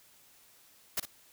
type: noise with echo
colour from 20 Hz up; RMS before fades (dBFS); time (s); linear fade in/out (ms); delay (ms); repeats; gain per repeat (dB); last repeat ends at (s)
white; -31; 0.97-1; 5; 55; 1; -10; 1.055
effects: white hiss -61 dBFS RMS until 1.32 s